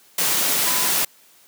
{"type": "tone in noise", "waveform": "sine", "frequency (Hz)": 1003, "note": "B5", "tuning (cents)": 26, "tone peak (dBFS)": -30, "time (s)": [0.66, 0.88], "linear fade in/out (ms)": 5, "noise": "white", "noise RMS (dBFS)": -20, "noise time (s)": [0.18, 1.05], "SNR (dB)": -13, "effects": ["white hiss -53 dBFS RMS until 1.47 s", "high-pass 150 Hz 12 dB/octave"]}